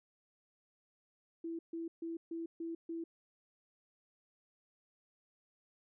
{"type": "tone bursts", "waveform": "sine", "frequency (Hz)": 331.6, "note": "E4", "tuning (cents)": 10, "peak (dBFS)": -38, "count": 6, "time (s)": [1.44, 3.04], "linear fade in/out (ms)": 5, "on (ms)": 150, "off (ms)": 140, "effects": []}